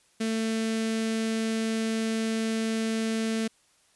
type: tone with notch filter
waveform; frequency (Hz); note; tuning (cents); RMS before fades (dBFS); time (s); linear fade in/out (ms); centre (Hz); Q
sawtooth; 223; A3; +23; -28; 0.2-3.48; 10; 950; 1
effects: white hiss -64 dBFS RMS until 3.95 s + resampled to 24000 Hz